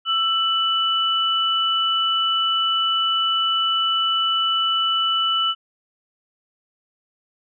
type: tone pair together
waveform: sine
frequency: 1330 / 2975 Hz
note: E6 / F#7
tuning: +15 / +9 cents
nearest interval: octave + major second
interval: 1394 cents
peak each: -22 / -19 dBFS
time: 0.05-5.55 s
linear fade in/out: 50 ms
effects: none